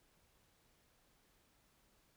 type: silence
effects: pink hiss -73 dBFS RMS until 2.16 s